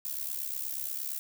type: noise with amplitude modulation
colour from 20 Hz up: violet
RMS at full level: -32 dBFS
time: 0.05-1.19 s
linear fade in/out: 0 ms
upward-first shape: sine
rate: 68.5 Hz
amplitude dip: 80%
effects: none

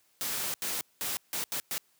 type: noise bursts at uneven times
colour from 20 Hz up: white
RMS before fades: -33 dBFS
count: 6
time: 0.21-0.54 / 0.62-0.81 / 1.01-1.17 / 1.33-1.44 / 1.52-1.6 / 1.71-1.78 s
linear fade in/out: 0 ms
effects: white hiss -68 dBFS RMS until 1.99 s + high-pass 100 Hz 12 dB/octave

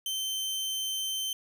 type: tone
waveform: sawtooth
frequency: 3099 Hz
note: G7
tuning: 21 cents flat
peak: -27 dBFS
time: 0.06-1.33 s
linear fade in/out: 2 ms
effects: none

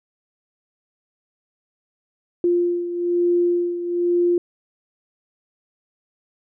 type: beating tone pair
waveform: sine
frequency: 349.2 / 350.3 Hz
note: F4 / F4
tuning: 0 / +5 cents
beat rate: 1.1 Hz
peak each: -18 / -24 dBFS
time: 2.44-4.38 s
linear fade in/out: 2 ms
effects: none

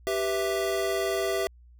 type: chord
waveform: square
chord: E minor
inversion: first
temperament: equal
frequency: 392 / 493.9 / 659.3 Hz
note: G4 / B4 / E5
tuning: 0 / 0 / 0 cents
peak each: -29 / -35 / -30 dBFS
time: 0.07-1.47 s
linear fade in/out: 0 ms
effects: added 60 Hz sine -50 dBFS peak until 1.79 s

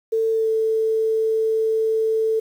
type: tone with pitch glide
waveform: sine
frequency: 447.2 to 442.8 Hz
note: A4 to A4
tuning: +28 to +11 cents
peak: -17 dBFS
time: 0.12-2.4 s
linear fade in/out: 10 ms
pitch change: -17 cents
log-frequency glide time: 0.31-0.49 s
effects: 8-bit

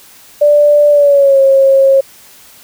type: tone with pitch glide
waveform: sine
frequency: 587.3 to 541.7 Hz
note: D5 to C#5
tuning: 0 to -40 cents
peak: -4 dBFS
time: 0.41-2.01 s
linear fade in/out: 10 ms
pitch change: -140 cents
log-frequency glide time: 0.9-1.4 s
effects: white hiss -40 dBFS RMS until 2.63 s

